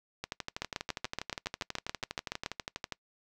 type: two click trains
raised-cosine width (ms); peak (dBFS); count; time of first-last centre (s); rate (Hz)
0.2; -15 / -18; 14 / 34; 0.62-2.461 / 0.24-2.923; 7.06 / 12.3
effects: noise-tail reverb RT60 0.1 s tail -24 dB re dry